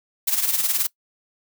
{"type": "noise with tremolo", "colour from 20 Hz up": "blue", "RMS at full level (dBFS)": -19, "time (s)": [0.27, 0.87], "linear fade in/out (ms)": 10, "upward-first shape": "sine", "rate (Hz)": 19, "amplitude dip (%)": 65, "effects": ["noise-tail reverb RT60 0.1 s tail -22 dB re dry"]}